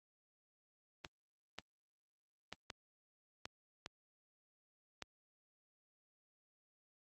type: clicks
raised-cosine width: 0.2 ms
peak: -26 dBFS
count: 7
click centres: 1.048 / 1.586 / 2.526 / 2.702 / 3.455 / 3.861 / 5.023 s
effects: high-pass 60 Hz 12 dB/octave + Opus 24 kbps